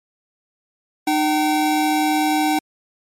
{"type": "tone pair together", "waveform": "square", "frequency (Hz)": [305.1, 768.2], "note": ["D#4", "G5"], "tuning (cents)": [-34, -35], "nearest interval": "octave + major third", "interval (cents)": 1599, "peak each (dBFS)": [-19, -20], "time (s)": [1.07, 2.59], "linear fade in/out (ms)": 5, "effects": ["MP3 64 kbps"]}